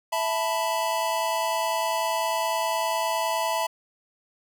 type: chord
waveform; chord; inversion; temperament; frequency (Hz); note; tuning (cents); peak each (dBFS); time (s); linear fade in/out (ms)
square; E suspended fourth; none; just; 659.3 / 879 / 988.9; E5 / A5 / B5; 0 / -2 / +2; -29; 0.12-3.67; 10
effects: none

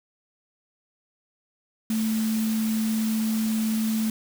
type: tone in noise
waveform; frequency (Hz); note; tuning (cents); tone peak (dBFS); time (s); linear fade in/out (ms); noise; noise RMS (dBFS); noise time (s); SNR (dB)
sine; 220.4; A3; +3; -22; 1.9-4.1; 2; white; -36; 1.9-4.1; +11
effects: none

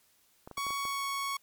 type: clicks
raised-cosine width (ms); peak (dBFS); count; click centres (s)
1; -30; 6; 0.475 / 0.513 / 0.579 / 0.667 / 0.706 / 0.853
type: tone with pitch glide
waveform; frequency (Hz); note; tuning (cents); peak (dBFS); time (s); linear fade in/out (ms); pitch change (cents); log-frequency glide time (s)
sawtooth; 1119 to 1109.3; C#6 to C#6; +16 to +1; -28; 0.57-1.37; 5; -15; 0.73-1.05
effects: white hiss -67 dBFS RMS until 1.42 s + MP3 96 kbps

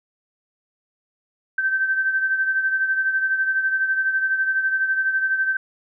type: beating tone pair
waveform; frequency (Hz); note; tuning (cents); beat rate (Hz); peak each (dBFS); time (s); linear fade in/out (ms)
sine; 1550 / 1562; G6 / G6; -20 / -7; 12; -19 / -27; 1.58-5.57; 5
effects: none

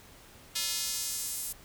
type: tone with high-pass filter sweep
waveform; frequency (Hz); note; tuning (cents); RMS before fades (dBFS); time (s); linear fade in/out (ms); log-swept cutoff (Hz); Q
square; 192; G3; -36; -34; 0.55-1.53; 10; 3900 to 9800; 1.1
effects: pink hiss -54 dBFS RMS until 1.64 s

